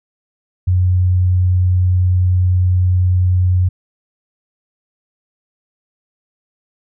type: tone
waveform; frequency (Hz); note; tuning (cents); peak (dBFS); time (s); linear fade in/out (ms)
sine; 91; F#2; -28; -10; 0.67-3.69; 10
effects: none